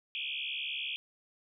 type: tone with frequency modulation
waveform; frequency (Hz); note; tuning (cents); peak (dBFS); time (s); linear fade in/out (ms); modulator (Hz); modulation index
sine; 2902; F#7; -34; -34; 0.15-0.96; 0; 70.4; 7
effects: none